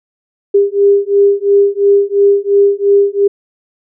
sine beating tone pair, 400.1 / 403 Hz, G4 / G4, +35 / +48 cents, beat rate 2.9 Hz, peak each -10 dBFS, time 0.54-3.28 s, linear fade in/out 10 ms, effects none

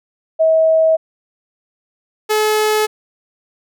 sine / sawtooth tone pair in turn, 642 / 428.5 Hz, E5 / A4, -46 / -46 cents, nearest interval perfect fifth, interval 700 cents, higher first, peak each -9 dBFS, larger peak neither, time 0.39-0.97 / 2.29-2.87 s, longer neither, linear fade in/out 20 ms, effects none

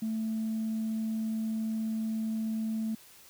sine tone, 220.8 Hz, A3, 6 cents sharp, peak -28 dBFS, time 0.02-2.95 s, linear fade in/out 5 ms, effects tanh soft clip ceiling -26 dBFS + white hiss -55 dBFS RMS until 3.29 s

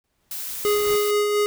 pink noise with exponential growth, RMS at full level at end -36 dBFS, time 0.04-0.96 s, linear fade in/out 0 ms, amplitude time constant 200 ms
blue noise, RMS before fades -31 dBFS, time 0.31-1.11 s, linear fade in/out 2 ms
square tone with tremolo, 415.3 Hz, G#4, in tune, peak -18 dBFS, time 0.65-1.46 s, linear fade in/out 0 ms, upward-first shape sine, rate 4.3 Hz, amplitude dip 30%
effects none

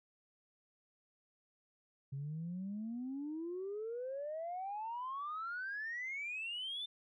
sine exponential sweep, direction up, 133.9 to 3583 Hz, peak -38 dBFS, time 2.12-6.86 s, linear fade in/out 10 ms, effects tanh soft clip ceiling -35 dBFS

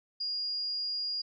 sine tone, 4846 Hz, D#8, 47 cents flat, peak -31 dBFS, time 0.2-1.22 s, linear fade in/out 10 ms, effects none

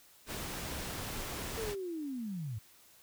pink noise, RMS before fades -40 dBFS, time 0.26-1.76 s, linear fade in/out 50 ms
sine linear sweep, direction down, 460 to 98.7 Hz, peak -36 dBFS, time 1.57-2.59 s, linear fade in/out 10 ms
effects white hiss -61 dBFS RMS until 3.02 s

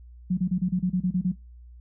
sine tone bursts, 182.1 Hz, F#3, 27 cents flat, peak -20 dBFS, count 10, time 0.3-1.32 s, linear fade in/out 10 ms, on 75 ms, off 30 ms, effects noise-tail reverb RT60 0.2 s tail -20 dB re dry + added 60 Hz sine -44 dBFS peak until 1.8 s

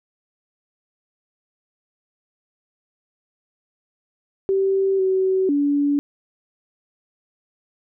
sine tone with pitch steps, 387.3 / 378.3 / 286.7 Hz, G4 / F#4 / D4, -21 / +38 / -42 cents, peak -16 dBFS, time 4.49-5.99 s, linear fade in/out 0 ms, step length 500 ms, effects none

